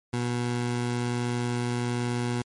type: tone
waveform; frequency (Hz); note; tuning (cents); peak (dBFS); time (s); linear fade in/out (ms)
20% pulse; 121.2; B2; -32; -21; 0.13-2.42; 5
effects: MP3 48 kbps